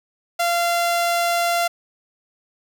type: tone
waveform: sawtooth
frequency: 689 Hz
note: F5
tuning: 24 cents flat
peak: -14 dBFS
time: 0.39-1.68 s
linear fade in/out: 10 ms
effects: none